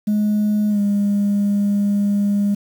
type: tone with pitch glide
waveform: sine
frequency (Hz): 210 to 203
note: G#3 to G#3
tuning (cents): +19 to -39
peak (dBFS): -13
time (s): 0.07-2.55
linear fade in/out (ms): 10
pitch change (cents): -58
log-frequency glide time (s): 0.7-0.8
effects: tanh soft clip ceiling -12 dBFS + 7-bit